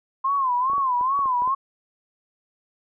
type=tone with vibrato; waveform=sine; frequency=1046.5 Hz; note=C6; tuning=in tune; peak=-19 dBFS; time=0.24-1.55 s; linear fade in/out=10 ms; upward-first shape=sine; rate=2.4 Hz; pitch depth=130 cents each way
type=clicks; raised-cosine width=1 ms; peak=-25 dBFS; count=8; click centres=0.699 / 0.734 / 0.781 / 1.011 / 1.191 / 1.258 / 1.421 / 1.476 s
effects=none